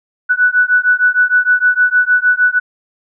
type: beating tone pair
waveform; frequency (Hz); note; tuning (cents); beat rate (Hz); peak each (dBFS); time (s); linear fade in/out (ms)
sine; 1480 / 1486.5; F#6 / F#6; 0 / +8; 6.5; -12; 0.29-2.6; 20
effects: none